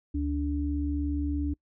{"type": "tone pair together", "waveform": "sine", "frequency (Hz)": [73, 290.2], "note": ["D2", "D4"], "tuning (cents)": [-10, -21], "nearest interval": "2 octaves", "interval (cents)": 2389, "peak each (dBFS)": [-29, -29], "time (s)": [0.14, 1.54], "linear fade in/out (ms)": 10, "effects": ["noise-tail reverb RT60 0.1 s tail -24 dB re dry"]}